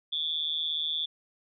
sine tone with amplitude modulation, 3465 Hz, A7, 27 cents flat, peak -24 dBFS, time 0.12-1.06 s, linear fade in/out 10 ms, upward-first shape sine, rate 157 Hz, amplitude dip 90%, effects none

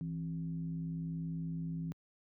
sine tone with frequency modulation, 164.81 Hz, E3, in tune, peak -35 dBFS, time 0.01-1.92 s, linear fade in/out 0 ms, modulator 101 Hz, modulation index 0.57, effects high-pass 100 Hz 12 dB/octave

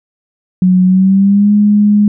sine tone with pitch glide, 183.7 to 207.4 Hz, F#3 to G#3, -12 to -2 cents, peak -5 dBFS, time 0.62-2.08 s, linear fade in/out 2 ms, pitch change +210 cents, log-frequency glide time 0.85-1.52 s, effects none

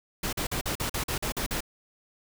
pink noise bursts, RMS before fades -30 dBFS, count 10, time 0.23-1.606 s, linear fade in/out 5 ms, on 98 ms, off 44 ms, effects none

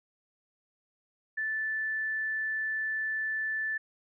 sine tone, 1755 Hz, A6, 5 cents flat, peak -29 dBFS, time 1.37-3.78 s, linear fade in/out 10 ms, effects none

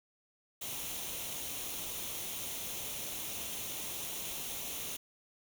white noise with comb filter, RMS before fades -40 dBFS, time 0.61-4.97 s, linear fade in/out 10 ms, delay 0.31 ms, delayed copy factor +0.55, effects none

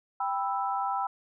sine chord, E minor, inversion first, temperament equal with one note detuned, 789.9 / 987.8 / 1318.5 Hz, G5 / B5 / E6, +13 / 0 / 0 cents, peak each -30 / -32 / -33 dBFS, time 0.2-1.07 s, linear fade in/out 5 ms, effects none

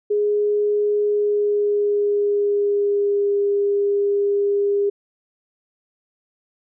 sine tone with pitch glide, 415.3 to 404.2 Hz, G#4 to G#4, 0 to -47 cents, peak -16 dBFS, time 0.1-4.9 s, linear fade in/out 10 ms, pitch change -47 cents, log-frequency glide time 1.05-3.35 s, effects none

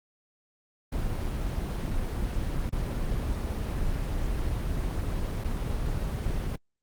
brown noise with dropouts, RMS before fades -29 dBFS, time 0.92-6.56 s, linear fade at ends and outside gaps 5 ms, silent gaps 2.695-2.725 / 5.44-5.443 s, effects Opus 24 kbps

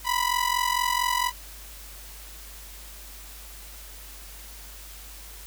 sawtooth ring-modulated tone, 987.8 Hz, B5, in tune, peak -16 dBFS, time 0.04-1.32 s, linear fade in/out 50 ms, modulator 22.2 Hz, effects added 50 Hz sine -44 dBFS peak until 5.46 s + white hiss -45 dBFS RMS until 5.46 s

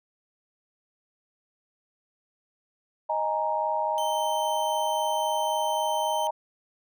sine chord, D# suspended fourth, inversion none, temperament just, 622.3 / 829.7 / 933.4 Hz, D#5 / G#5 / A#5, 0 / -2 / +2 cents, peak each -29 / -30 / -27 dBFS, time 3.09-6.31 s, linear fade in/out 10 ms
sawtooth tone, 3088 Hz, G7, 27 cents flat, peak -31 dBFS, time 3.98-6.27 s, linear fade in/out 0 ms
effects none

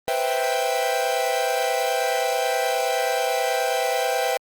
45% pulse chord, C major seventh, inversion third, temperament equal, 493.9 / 523.3 / 659.3 / 784 Hz, B4 / C5 / E5 / G5, 0 / 0 / 0 / 0 cents, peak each -27 / -28 / -27 / -25 dBFS, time 0.08-4.37 s, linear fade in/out 0 ms, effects Opus 24 kbps

